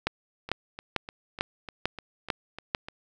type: two click trains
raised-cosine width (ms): 0.3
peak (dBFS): -9 / -22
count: 7 / 9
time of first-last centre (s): 0.07-2.749 / 0.49-2.885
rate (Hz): 2.24 / 3.34
effects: none